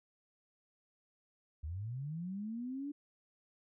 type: linear sweep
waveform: sine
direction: up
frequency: 70.7 to 293.7 Hz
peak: -38 dBFS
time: 1.63-2.92 s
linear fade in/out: 10 ms
effects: none